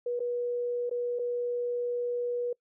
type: tone with dropouts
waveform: sine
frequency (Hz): 484.5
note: B4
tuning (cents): -33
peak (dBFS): -28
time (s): 0.06-2.53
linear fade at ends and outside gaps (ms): 5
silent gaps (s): 0.194-0.202 / 0.896-0.911 / 1.189-1.193
effects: noise-tail reverb RT60 0.1 s tail -25 dB re dry